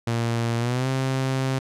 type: tone with pitch glide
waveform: sawtooth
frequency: 116.54 to 132.33 Hz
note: A#2 to C3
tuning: 0 to +20 cents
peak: -18 dBFS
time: 0.07-1.59 s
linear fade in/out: 5 ms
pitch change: +220 cents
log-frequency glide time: 0.58-0.88 s
effects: low-pass 9000 Hz 12 dB/octave